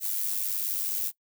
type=noise with amplitude modulation; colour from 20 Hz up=violet; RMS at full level=-27 dBFS; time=0-1.12 s; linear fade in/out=50 ms; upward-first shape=sine; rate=99.1 Hz; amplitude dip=60%; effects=noise-tail reverb RT60 0.1 s tail -20 dB re dry